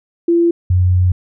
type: tone pair in turn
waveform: sine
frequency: 340.3 / 90.81 Hz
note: F4 / F#2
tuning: -45 / -32 cents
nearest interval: octave + major seventh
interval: 2287 cents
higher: first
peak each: -9 dBFS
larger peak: neither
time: 0.28-0.51 / 0.7-1.12 s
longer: second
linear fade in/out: 5 ms
effects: none